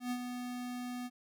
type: tone with ADSR envelope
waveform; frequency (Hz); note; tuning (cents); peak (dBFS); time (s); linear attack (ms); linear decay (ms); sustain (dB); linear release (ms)
square; 246.9; B3; 0; -33; 0-1.1; 110; 66; -6; 41
effects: none